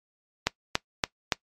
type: click train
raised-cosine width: 0.2 ms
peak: -4 dBFS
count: 4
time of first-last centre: 0.47-1.322 s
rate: 3.52 Hz
effects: noise-tail reverb RT60 0.1 s tail -21 dB re dry + MP3 64 kbps